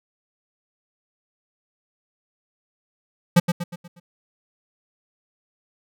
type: tone with echo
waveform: square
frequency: 174.1 Hz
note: F3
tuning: 5 cents flat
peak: -11 dBFS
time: 3.36-3.4 s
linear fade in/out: 10 ms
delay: 120 ms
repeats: 5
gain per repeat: -7 dB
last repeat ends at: 4 s
effects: none